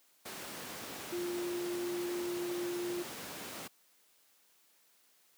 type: tone in noise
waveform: sine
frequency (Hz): 351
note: F4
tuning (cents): +9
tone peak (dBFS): -34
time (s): 1.12-3.03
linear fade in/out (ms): 10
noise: pink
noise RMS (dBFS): -43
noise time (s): 0.25-3.68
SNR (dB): +6
effects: white hiss -68 dBFS RMS until 5.37 s + high-pass 200 Hz 12 dB/octave